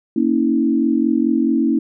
sine chord, A# diminished, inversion none, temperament equal with one note detuned, 233.1 / 277.2 / 322.3 Hz, A#3 / C#4 / E4, 0 / 0 / -39 cents, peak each -18 dBFS, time 0.16-1.79 s, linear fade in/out 5 ms, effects none

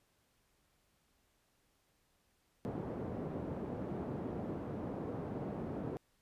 pink band-pass noise, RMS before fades -41 dBFS, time 2.65-5.97 s, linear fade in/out 0 ms, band 140 to 520 Hz, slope 12 dB/octave, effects pink hiss -75 dBFS RMS until 6.21 s + resampled to 32000 Hz

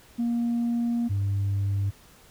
sine tone pair in turn, 235.9 / 99.36 Hz, A#3 / G2, +21 / +24 cents, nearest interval octave + minor third, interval 1497 cents, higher first, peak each -21 dBFS, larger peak neither, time 0.18-1.09 / 1.09-1.91 s, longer first, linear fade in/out 20 ms, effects tanh soft clip ceiling -21 dBFS + pink hiss -54 dBFS RMS until 2.3 s

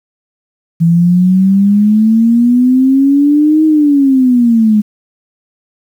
sine exponential two-way sweep, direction up then down, 164.81 to 315.4 to 208 Hz, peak -5 dBFS, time 0.8-4.82 s, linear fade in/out 20 ms, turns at 3.65 s, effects 7-bit

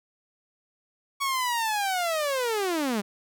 sawtooth linear sweep, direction down, 1122 to 191.7 Hz, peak -21 dBFS, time 1.2-3.02 s, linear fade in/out 20 ms, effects none

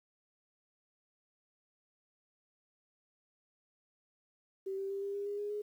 sine tone with pitch steps, 386.1 / 390.4 / 394.7 / 399 / 403.4 / 407.9 / 412.4 / 416.9 Hz, G4 / G4 / G4 / G4 / G4 / G#4 / G#4 / G#4, -26 / -7 / +12 / +31 / +50 / -31 / -12 / +7 cents, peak -35 dBFS, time 4.66-5.62 s, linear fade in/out 10 ms, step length 120 ms, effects 11-bit

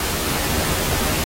pink noise with comb filter, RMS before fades -22 dBFS, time 0-1.24 s, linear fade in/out 2 ms, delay 13 ms, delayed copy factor +0.7, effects AAC 48 kbps

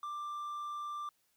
triangle tone, 1182 Hz, D6, 11 cents sharp, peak -36 dBFS, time 0.03-1.09 s, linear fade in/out 2 ms, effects white hiss -75 dBFS RMS until 1.36 s

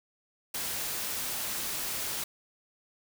white noise, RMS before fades -34 dBFS, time 0.54-2.24 s, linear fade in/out 5 ms, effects none

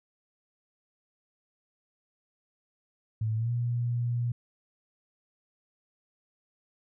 sine tone with pitch glide, 110 to 119.96 Hz, A2 to B2, 0 to -50 cents, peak -26 dBFS, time 3.21-4.32 s, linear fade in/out 5 ms, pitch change +150 cents, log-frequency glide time 3.36-3.51 s, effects none

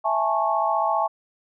sine chord, A major seventh, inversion second, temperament just, 660 / 825 / 880 / 1100 Hz, E5 / G#5 / A5 / C#6, +2 / -12 / 0 / -14 cents, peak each -25 dBFS, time 0.04-1.08 s, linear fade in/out 20 ms, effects none

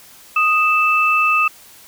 sine tone pair together, 1244.5 / 2639 Hz, D#6 / E7, 0 / +1 cents, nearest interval octave + minor second, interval 1301 cents, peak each -15 / -15 dBFS, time 0.36-1.48 s, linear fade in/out 5 ms, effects white hiss -44 dBFS RMS until 1.87 s

